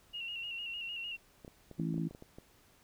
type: tone with vibrato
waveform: sine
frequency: 2794 Hz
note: F7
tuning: in tune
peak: -38 dBFS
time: 0.13-1.17 s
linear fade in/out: 20 ms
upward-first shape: square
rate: 6.6 Hz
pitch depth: 41 cents each way
type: clicks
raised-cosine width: 2 ms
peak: -35 dBFS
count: 10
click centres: 1.448 / 1.479 / 1.713 / 1.799 / 1.942 / 1.98 / 2.11 / 2.149 / 2.224 / 2.385 s
type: harmonic tone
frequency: 55 Hz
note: A1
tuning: in tune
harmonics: 3 / 4 / 5 / 6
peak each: -34 / -40 / -40 / -42 dBFS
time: 1.78-2.09 s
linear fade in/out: 20 ms
effects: pink hiss -65 dBFS RMS until 2.83 s